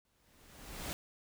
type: noise with exponential growth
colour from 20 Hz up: pink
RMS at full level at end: -38 dBFS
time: 0.05-0.93 s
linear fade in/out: 0 ms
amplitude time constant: 190 ms
effects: none